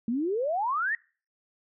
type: exponential sweep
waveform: sine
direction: up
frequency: 220 to 1918 Hz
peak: -25 dBFS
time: 0.08-0.95 s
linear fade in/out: 2 ms
effects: noise-tail reverb RT60 0.4 s tail -25 dB re dry